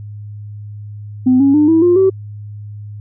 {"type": "tone with pitch steps", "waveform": "sine", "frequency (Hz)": [254.9, 276.4, 299.6, 324.9, 352.2, 381.9], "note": ["C4", "C#4", "D4", "E4", "F4", "G4"], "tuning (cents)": [-45, -5, 35, -25, 15, -45], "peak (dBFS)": -6, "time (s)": [1.26, 2.1], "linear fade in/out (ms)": 10, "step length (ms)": 140, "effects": ["tanh soft clip ceiling -3 dBFS", "added 104 Hz sine -27 dBFS peak until 3 s"]}